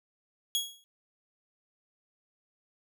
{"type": "tone with exponential decay", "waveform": "sawtooth", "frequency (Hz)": 3322, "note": "G#7", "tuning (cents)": 0, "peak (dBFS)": -21, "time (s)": [0.55, 0.84], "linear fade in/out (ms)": 0, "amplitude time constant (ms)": 61, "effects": []}